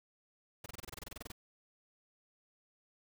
pink noise bursts, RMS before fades -45 dBFS, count 15, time 0.64-1.319 s, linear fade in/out 5 ms, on 21 ms, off 26 ms, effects none

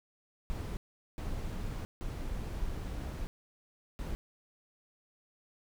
brown noise bursts at uneven times, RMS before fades -37 dBFS, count 4, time 0.5-0.77 / 1.18-1.85 / 2.01-3.27 / 3.99-4.15 s, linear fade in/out 0 ms, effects none

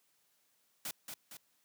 white noise with echo, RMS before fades -40 dBFS, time 0.85-0.91 s, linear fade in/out 2 ms, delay 230 ms, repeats 2, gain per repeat -5 dB, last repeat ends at 1.37 s, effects white hiss -74 dBFS RMS until 1.64 s + high-pass 100 Hz 12 dB/octave

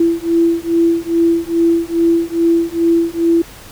sine beating tone pair, 333.9 / 336.3 Hz, E4 / E4, +22 / +35 cents, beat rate 2.4 Hz, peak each -14 dBFS, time 0-3.42 s, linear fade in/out 5 ms, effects pink hiss -37 dBFS RMS until 3.71 s

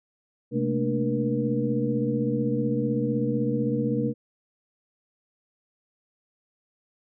sine tone cluster, 130.4 / 215.8 / 231.6 / 295.2 / 477.7 Hz, C3 / A3 / A#3 / D4 / A#4, -5 / -33 / -11 / +9 / +42 cents, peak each -29 dBFS, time 0.51-4.14 s, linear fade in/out 50 ms, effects none

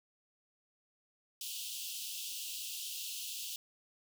pink high-pass noise, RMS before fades -42 dBFS, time 1.41-3.56 s, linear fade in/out 2 ms, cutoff 2700 Hz, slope 96 dB/octave, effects none

